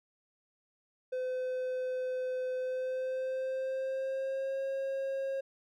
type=tone with pitch glide; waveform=triangle; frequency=510 to 540 Hz; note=C5 to C#5; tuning=-44 to -45 cents; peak=-30 dBFS; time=1.12-5.41 s; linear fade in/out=10 ms; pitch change=+99 cents; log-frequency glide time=2.56-4.61 s; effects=none